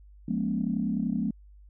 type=chord; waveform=sine; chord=Bb minor seventh; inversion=second; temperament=equal with one note detuned; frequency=174.61 / 207.7 / 238.3 / 277.2 Hz; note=F3 / Ab3 / Bb3 / Db4; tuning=0 / 0 / +38 / 0 cents; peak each=-32 / -29 / -30 / -34 dBFS; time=0.28-1.31 s; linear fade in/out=5 ms; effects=tanh soft clip ceiling -15 dBFS + added 50 Hz sine -49 dBFS peak until 1.69 s